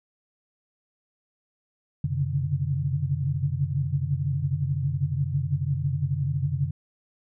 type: tone cluster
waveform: sine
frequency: 91.6 / 126 / 136 / 141.7 / 148 Hz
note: F#2 / B2 / C#3 / C#3 / D3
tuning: -17 / +35 / -33 / +38 / +14 cents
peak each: -31 / -33 / -27 / -33 / -29 dBFS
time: 2.04-6.71 s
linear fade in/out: 5 ms
effects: none